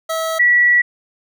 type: tone pair in turn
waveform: 25% pulse / sine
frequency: 648 / 1941.8 Hz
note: E5 / B6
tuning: -30 / -30 cents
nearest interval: octave + perfect fifth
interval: 1900 cents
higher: second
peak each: -15 / -9 dBFS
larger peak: second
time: 0.09-0.39 / 0.39-0.82 s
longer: second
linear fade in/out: 10 ms
effects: none